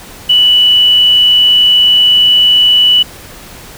sine tone with quantisation, 2960 Hz, F#7, in tune, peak -4 dBFS, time 0.29-3.03 s, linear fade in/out 10 ms, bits 5, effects pink hiss -32 dBFS RMS until 3.77 s

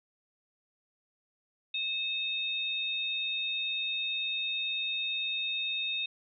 sine tone pair together, 2600 / 3691 Hz, E7 / A#7, -24 / -18 cents, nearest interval tritone, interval 606 cents, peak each -34 / -32 dBFS, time 1.74-6.06 s, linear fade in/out 5 ms, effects none

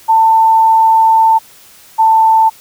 sine tone pair in turn, 893 / 888.7 Hz, A5 / A5, +25 / +17 cents, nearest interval unison, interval 8 cents, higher first, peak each -5 dBFS, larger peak neither, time 0.08-1.39 / 1.98-2.5 s, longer first, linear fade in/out 20 ms, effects white hiss -41 dBFS RMS until 2.6 s

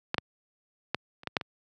clicks, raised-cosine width 0.3 ms, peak -10 / -9 / -10 / -30 / -15 / -8 / -19 dBFS, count 7, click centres 0.144 / 0.182 / 0.946 / 1.234 / 1.273 / 1.368 / 1.412 s, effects high-pass 100 Hz 12 dB/octave

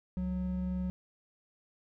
triangle tone pair together, 68.6 / 183.14 Hz, C#2 / F#3, -17 / -17 cents, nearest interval octave + perfect fourth, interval 1700 cents, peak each -36 / -30 dBFS, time 0.17-0.9 s, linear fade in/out 0 ms, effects none

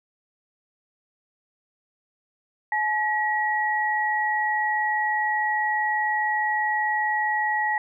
sine tone pair together, 854 / 1913.1 Hz, G#5 / A#6, +48 / +44 cents, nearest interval octave + major second, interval 1396 cents, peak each -24 dBFS, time 2.72-7.78 s, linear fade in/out 2 ms, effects none

